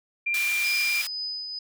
sine tone with vibrato, 2380 Hz, D7, 22 cents sharp, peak -23 dBFS, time 0.26-1.02 s, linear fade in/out 10 ms, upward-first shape sine, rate 19 Hz, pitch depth 10 cents each way
pink high-pass noise, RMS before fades -33 dBFS, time 0.34-1.07 s, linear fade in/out 2 ms, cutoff 2200 Hz, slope 12 dB/octave
sine tone with tremolo, 5000 Hz, D#8, 8 cents sharp, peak -28 dBFS, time 0.64-1.59 s, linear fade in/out 5 ms, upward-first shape triangle, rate 2.1 Hz, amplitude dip 45%
effects none

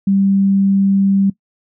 sine tone, 196 Hz, G3, in tune, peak -10 dBFS, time 0.07-1.3 s, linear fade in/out 5 ms, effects noise-tail reverb RT60 0.1 s tail -19 dB re dry

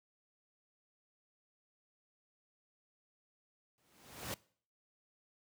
pink noise with exponential growth, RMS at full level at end -38 dBFS, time 3.78-4.34 s, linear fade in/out 0 ms, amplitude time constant 120 ms, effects noise-tail reverb RT60 0.5 s tail -22 dB re dry + high-pass 100 Hz 12 dB/octave

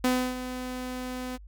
sawtooth tone with ADSR envelope, 252.9 Hz, B3, 41 cents sharp, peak -17 dBFS, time 0.04-1.38 s, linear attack 5 ms, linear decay 300 ms, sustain -12 dB, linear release 30 ms, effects added 50 Hz sine -44 dBFS peak until 1.47 s

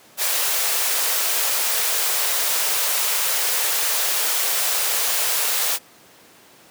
white high-pass noise, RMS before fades -21 dBFS, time 0.17-5.79 s, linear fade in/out 50 ms, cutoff 420 Hz, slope 48 dB/octave, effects pink hiss -49 dBFS RMS until 6.7 s + high-pass 200 Hz 12 dB/octave

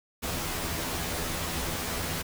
pink noise with comb filter, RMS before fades -32 dBFS, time 0.22-2.23 s, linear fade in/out 20 ms, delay 12 ms, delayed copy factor +0.75, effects none

